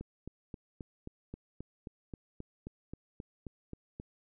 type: click train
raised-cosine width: 3 ms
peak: -29 dBFS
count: 16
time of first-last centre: 0.01-3.999 s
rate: 3.76 Hz
effects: none